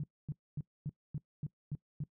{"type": "tone bursts", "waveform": "sine", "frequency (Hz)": 146.83, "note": "D3", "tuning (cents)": 0, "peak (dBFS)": -34, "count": 8, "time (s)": [0, 2.038], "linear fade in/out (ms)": 2, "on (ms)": 36, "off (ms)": 250, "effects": ["noise-tail reverb RT60 0.1 s tail -21 dB re dry"]}